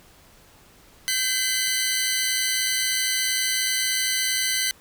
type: tone cluster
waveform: 15% pulse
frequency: 1552 / 2027 / 2994 / 4539 Hz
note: G6 / B6 / F#7 / C#8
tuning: -18 / +45 / +20 / +40 cents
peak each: -22 / -18 / -23 / -24 dBFS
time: 1.08-4.71 s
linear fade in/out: 0 ms
effects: pink hiss -53 dBFS RMS until 4.8 s